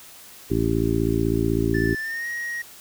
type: harmonic tone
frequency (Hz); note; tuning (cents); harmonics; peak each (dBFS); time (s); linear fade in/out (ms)
56; A1; +31; 1 / 2 / 3 / 4 / 5 / 6 / 7; -28 / -26 / -29 / -30 / -26 / -25 / -26; 0.5-1.95; 10
type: tone with pitch glide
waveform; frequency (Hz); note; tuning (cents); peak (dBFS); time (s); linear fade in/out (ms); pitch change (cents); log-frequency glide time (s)
triangle; 1760 to 1886.3; A6 to A#6; 0 to +20; -25; 1.74-2.62; 5; +120; 1.99-2.27
effects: white hiss -45 dBFS RMS until 2.8 s